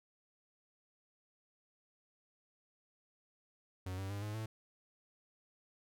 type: tone with pitch steps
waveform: 45% pulse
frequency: 92.5 / 96.65 / 100.99 / 105.52 / 110.26 Hz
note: F#2 / G2 / G#2 / G#2 / A2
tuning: 0 / -24 / -48 / +28 / +4 cents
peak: -39 dBFS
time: 3.86-4.46 s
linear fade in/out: 5 ms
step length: 120 ms
effects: none